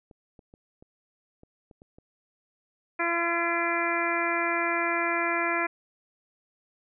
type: clicks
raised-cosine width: 2 ms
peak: -37 dBFS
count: 8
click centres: 0.112 / 0.392 / 0.539 / 0.825 / 1.434 / 1.712 / 1.819 / 1.985 s
type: harmonic tone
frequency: 340 Hz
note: F4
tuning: 46 cents flat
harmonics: 1 / 2 / 3 / 4 / 5 / 6 / 7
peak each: -32 / -32 / -32 / -32 / -32 / -32 / -32 dBFS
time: 2.99-5.67 s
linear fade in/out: 10 ms
effects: none